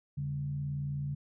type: tone with frequency modulation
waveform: sine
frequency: 141.9 Hz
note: C#3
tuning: 41 cents sharp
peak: -32 dBFS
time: 0.17-1.15 s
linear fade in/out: 10 ms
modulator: 58.4 Hz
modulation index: 0.42
effects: none